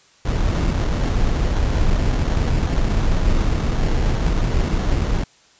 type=noise with sample-and-hold; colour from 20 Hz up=brown; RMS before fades=-18 dBFS; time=0.25-5.24 s; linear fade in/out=5 ms; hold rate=2450 Hz; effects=white hiss -53 dBFS RMS until 5.59 s + resampled to 16000 Hz